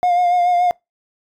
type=tone with vibrato; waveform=triangle; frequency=710 Hz; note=F5; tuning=28 cents sharp; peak=-10 dBFS; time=0.03-0.71 s; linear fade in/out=0 ms; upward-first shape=sine; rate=7 Hz; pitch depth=30 cents each way; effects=noise-tail reverb RT60 0.2 s tail -26 dB re dry + tanh soft clip ceiling -6 dBFS